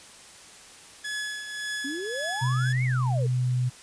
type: tone with tremolo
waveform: sawtooth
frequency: 1699 Hz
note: G#6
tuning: 39 cents sharp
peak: -25 dBFS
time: 1.04-2.73 s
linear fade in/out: 10 ms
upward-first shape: triangle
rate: 1.8 Hz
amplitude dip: 60%
type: exponential two-way sweep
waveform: sine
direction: up then down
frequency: 261 to 2258 to 423.3 Hz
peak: -31 dBFS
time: 1.84-3.27 s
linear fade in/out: 10 ms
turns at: 2.84 s
type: tone with pitch glide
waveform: sine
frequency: 127.2 to 125.23 Hz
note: C3 to B2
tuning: -48 to +24 cents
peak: -22 dBFS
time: 2.41-3.7 s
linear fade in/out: 20 ms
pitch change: -28 cents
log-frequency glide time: 2.71-3.56 s
effects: white hiss -48 dBFS RMS until 3.82 s + resampled to 22050 Hz